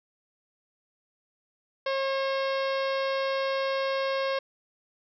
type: harmonic tone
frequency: 540 Hz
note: C#5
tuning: 45 cents flat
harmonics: 1 / 2 / 3 / 4 / 5 / 6 / 7 / 8 / 9 / 10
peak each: -27 / -33 / -37 / -39 / -41 / -43 / -44 / -45 / -46 / -47 dBFS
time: 1.86-4.39 s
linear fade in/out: 5 ms
effects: none